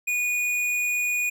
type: tone with hard clipping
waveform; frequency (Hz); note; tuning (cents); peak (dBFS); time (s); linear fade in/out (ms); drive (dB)
triangle; 2458; D#7; -22; -24; 0.07-1.3; 10; 15
effects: none